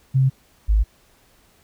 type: tone pair in turn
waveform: sine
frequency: 132.7 / 52.51 Hz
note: C3 / G#1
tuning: +25 / +20 cents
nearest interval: octave + major third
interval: 1605 cents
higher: first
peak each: -13 dBFS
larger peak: neither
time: 0.14-0.3 / 0.68-0.84 s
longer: neither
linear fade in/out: 20 ms
effects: pink hiss -57 dBFS RMS until 1.63 s